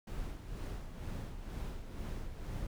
brown noise with tremolo, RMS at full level -39 dBFS, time 0.07-2.67 s, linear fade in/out 5 ms, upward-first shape sine, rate 2.1 Hz, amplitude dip 55%, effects none

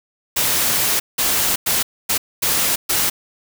white noise bursts at uneven times, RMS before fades -18 dBFS, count 6, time 0.36-1 / 1.18-1.56 / 1.66-1.83 / 2.09-2.18 / 2.42-2.76 / 2.89-3.1 s, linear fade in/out 10 ms, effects none

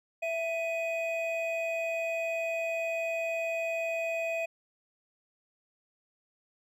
triangle tone pair together, 662.4 / 2501 Hz, E5 / D#7, +8 / +8 cents, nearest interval octave + major seventh, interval 2300 cents, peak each -29 / -33 dBFS, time 0.22-4.46 s, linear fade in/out 10 ms, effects none

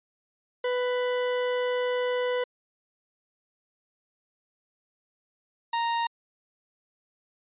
40% pulse tone pair in turn, 496.3 / 930.7 Hz, B4 / A#5, +8 / -3 cents, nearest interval major seventh, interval 1089 cents, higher second, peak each -24 dBFS, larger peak neither, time 0.64-2.44 / 5.73-6.07 s, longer first, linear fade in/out 5 ms, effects resampled to 8000 Hz

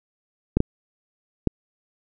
clicks, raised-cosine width 3 ms, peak -5 dBFS, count 3, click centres 0.57 / 0.604 / 1.473 s, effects none

